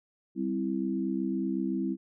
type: chord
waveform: sine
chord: C major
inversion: second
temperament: equal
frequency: 196 / 261.6 / 329.6 Hz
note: G3 / C4 / E4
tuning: 0 / 0 / 0 cents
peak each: -32 dBFS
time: 0.35-1.97 s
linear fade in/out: 50 ms
effects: none